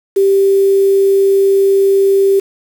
sine tone with quantisation, 392 Hz, G4, in tune, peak -7 dBFS, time 0.16-2.4 s, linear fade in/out 10 ms, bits 5, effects none

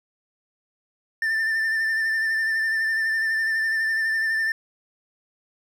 triangle tone with vibrato, 1784 Hz, A6, 23 cents sharp, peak -19 dBFS, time 1.22-4.52 s, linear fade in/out 2 ms, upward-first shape sine, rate 12 Hz, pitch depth 27 cents each way, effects none

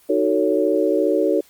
sine chord, D# half-diminished seventh, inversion none, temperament just, 311.1 / 373.4 / 448 / 560 Hz, D#4 / F#4 / A4 / C#5, 0 / +16 / +31 / +18 cents, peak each -21 dBFS, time 0.09-1.41 s, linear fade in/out 10 ms, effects white hiss -53 dBFS RMS until 1.49 s + Opus 24 kbps

